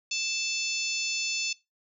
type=harmonic tone; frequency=880 Hz; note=A5; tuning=in tune; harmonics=3 / 4 / 5 / 6 / 7 / 8; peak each=-32 / -37 / -35 / -36 / -36 / -38 dBFS; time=0.11-1.53 s; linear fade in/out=5 ms; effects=noise-tail reverb RT60 0.2 s tail -19 dB re dry